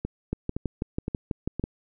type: two click trains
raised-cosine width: 3 ms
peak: -14 / -16 dBFS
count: 9 / 4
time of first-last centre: 0.33-1.639 / 0.05-1.596 s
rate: 6.11 / 1.94 Hz
effects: none

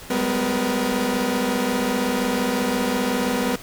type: tone cluster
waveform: sawtooth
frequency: 192.1 / 207.2 / 251.1 / 476.5 Hz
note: G3 / G#3 / B3 / A#4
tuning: -35 / -4 / +29 / +38 cents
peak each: -25 / -24 / -19 / -23 dBFS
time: 0.1-3.56 s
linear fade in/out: 5 ms
effects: pink hiss -40 dBFS RMS until 3.62 s

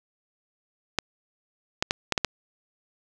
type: clicks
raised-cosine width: 0.2 ms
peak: -5 dBFS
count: 6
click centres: 0.987 / 1.825 / 1.909 / 2.123 / 2.178 / 2.247 s
effects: none

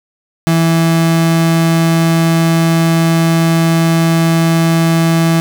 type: tone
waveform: 35% pulse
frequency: 164.81 Hz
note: E3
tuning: in tune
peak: -7 dBFS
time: 0.47-5.4 s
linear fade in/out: 0 ms
effects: none

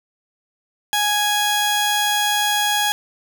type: tone pair together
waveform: sawtooth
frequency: 830.6 / 1661.2 Hz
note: G#5 / G#6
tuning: 0 / 0 cents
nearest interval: octave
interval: 1200 cents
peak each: -16 / -14 dBFS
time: 0.93-2.92 s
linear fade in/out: 0 ms
effects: none

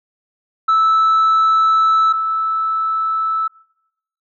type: tone pair in turn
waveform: sine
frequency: 1312 / 1312 Hz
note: E6 / E6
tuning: -9 / -9 cents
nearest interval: unison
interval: 0 cents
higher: neither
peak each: -8 / -15 dBFS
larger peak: first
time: 0.68-2.13 / 2.13-3.48 s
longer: first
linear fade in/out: 10 ms
effects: noise-tail reverb RT60 0.8 s tail -23 dB re dry + tanh soft clip ceiling -9 dBFS

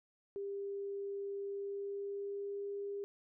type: tone with pitch glide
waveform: sine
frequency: 398.8 to 402.3 Hz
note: G4 to G4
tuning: +30 to +45 cents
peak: -38 dBFS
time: 0.36-3.04 s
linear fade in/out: 0 ms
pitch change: +15 cents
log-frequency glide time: 1.46-2.67 s
effects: none

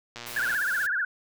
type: click train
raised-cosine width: 0.2 ms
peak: -21 dBFS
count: 47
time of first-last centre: 0.16-0.547 s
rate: 119 Hz
type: noise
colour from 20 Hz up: white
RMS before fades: -40 dBFS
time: 0.26-0.87 s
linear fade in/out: 10 ms
type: tone with vibrato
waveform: sine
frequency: 1568 Hz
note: G6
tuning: in tune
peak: -24 dBFS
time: 0.36-1.05 s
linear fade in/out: 5 ms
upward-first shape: triangle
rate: 16 Hz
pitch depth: 210 cents each way
effects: none

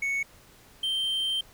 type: tone pair in turn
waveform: triangle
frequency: 2216 / 3134 Hz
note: C#7 / G7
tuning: -1 / -1 cents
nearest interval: tritone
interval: 600 cents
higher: second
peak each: -24 dBFS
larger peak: neither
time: 0.02-0.23 / 0.83-1.41 s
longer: second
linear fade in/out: 5 ms
effects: pink hiss -55 dBFS RMS until 1.53 s

